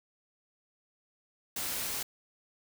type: noise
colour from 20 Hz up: white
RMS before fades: -35 dBFS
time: 1.56-2.03 s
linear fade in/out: 5 ms
effects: none